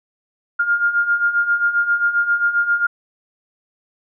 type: beating tone pair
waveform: sine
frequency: 1405 / 1412.5 Hz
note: F6 / F6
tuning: +10 / +19 cents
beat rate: 7.5 Hz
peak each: -21 / -16 dBFS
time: 0.59-2.87 s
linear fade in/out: 10 ms
effects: none